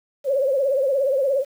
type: tone with vibrato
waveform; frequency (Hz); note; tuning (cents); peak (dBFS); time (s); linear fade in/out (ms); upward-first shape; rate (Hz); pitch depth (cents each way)
sine; 543; C#5; -36; -17; 0.24-1.45; 50; triangle; 17; 120
effects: 8-bit